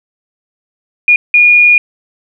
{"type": "tone bursts at uneven times", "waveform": "sine", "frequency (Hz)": 2437, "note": "D#7", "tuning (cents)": -37, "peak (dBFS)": -3, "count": 2, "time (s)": [[1.08, 1.16], [1.34, 1.78]], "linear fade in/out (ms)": 2, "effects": []}